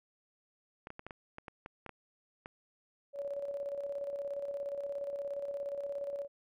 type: clicks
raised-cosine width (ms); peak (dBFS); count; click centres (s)
0.5; -29; 11; 0.871 / 0.904 / 0.994 / 1.066 / 1.108 / 1.384 / 1.482 / 1.661 / 1.863 / 1.893 / 2.459
type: tone with tremolo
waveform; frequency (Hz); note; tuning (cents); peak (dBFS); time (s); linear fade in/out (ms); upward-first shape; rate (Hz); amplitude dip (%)
sine; 565; C#5; +33; -34; 3.13-6.28; 50; square; 17; 45
effects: none